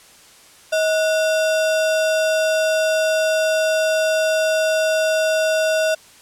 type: tone with sample-and-hold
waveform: sine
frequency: 634 Hz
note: D#5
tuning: 32 cents sharp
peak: -15 dBFS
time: 0.72-5.95 s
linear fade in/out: 10 ms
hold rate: 2100 Hz
effects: white hiss -47 dBFS RMS until 6.21 s + low-pass 10000 Hz 12 dB/octave